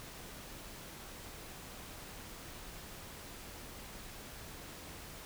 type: silence
effects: pink hiss -49 dBFS RMS until 5.25 s

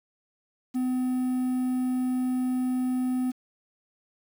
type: tone with quantisation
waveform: triangle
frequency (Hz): 253.8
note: B3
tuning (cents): +47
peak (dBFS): -22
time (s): 0.74-3.32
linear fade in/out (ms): 20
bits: 8
effects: none

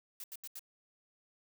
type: noise bursts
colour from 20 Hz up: blue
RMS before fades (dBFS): -45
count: 4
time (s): 0.2-0.593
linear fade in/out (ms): 2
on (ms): 39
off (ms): 79
effects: none

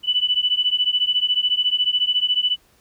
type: beating tone pair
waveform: sine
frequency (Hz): 2971 / 2985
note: F#7 / F#7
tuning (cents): +6 / +15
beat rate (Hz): 14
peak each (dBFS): -20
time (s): 0.03-2.57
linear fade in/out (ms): 50
effects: pink hiss -58 dBFS RMS until 2.8 s

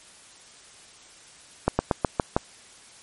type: slowing click train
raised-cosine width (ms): 1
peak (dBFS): -5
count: 6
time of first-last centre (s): 1.68-2.365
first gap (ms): 110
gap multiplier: 1.11
effects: white hiss -50 dBFS RMS until 3.02 s + MP3 48 kbps

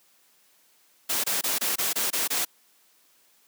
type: noise bursts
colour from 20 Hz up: white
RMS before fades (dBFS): -26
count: 8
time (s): 1.09-2.451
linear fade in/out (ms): 10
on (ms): 150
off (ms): 23
effects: white hiss -62 dBFS RMS until 3.47 s + high-pass 200 Hz 12 dB/octave

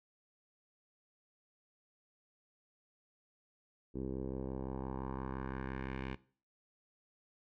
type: tone with low-pass filter sweep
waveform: 10% pulse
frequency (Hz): 65.8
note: C2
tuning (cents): +10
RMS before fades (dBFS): -41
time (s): 3.94-6.16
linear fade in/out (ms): 20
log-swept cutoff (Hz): 370 to 2600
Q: 2
effects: noise-tail reverb RT60 0.4 s tail -18 dB re dry

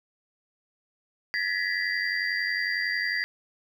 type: tone cluster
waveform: sine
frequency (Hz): 1706 / 1906 / 1997 / 4723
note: G#6 / A#6 / B6 / D8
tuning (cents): +46 / +38 / +19 / +9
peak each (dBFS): -31 / -30 / -30 / -34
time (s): 1.34-3.24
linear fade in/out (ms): 0
effects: 9-bit

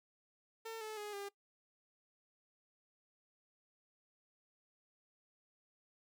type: tone with pitch steps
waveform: sawtooth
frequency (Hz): 450 / 433.2 / 417 / 401.4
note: A4 / A4 / G#4 / G4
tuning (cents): +39 / -27 / +7 / +41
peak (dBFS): -39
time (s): 0.65-1.29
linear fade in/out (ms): 10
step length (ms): 160
effects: noise-tail reverb RT60 0.1 s tail -20 dB re dry

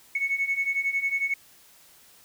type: beating tone pair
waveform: sine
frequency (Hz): 2202 / 2213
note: C#7 / C#7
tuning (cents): -12 / -3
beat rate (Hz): 11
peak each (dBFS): -28 / -25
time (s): 0.15-1.34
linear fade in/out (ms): 5
effects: tanh soft clip ceiling -17 dBFS + white hiss -55 dBFS RMS until 2.24 s

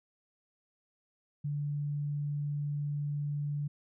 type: tone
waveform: sine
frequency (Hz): 145.7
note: D3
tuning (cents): -13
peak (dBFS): -31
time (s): 1.44-3.68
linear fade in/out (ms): 10
effects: none

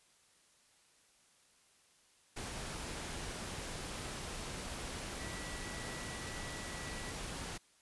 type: tone in noise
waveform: sine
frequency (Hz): 1949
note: B6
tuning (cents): -23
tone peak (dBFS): -50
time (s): 5.19-7.12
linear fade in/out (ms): 10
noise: pink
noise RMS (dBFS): -43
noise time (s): 2.36-7.58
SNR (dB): -10
effects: white hiss -68 dBFS RMS until 7.81 s + resampled to 24000 Hz

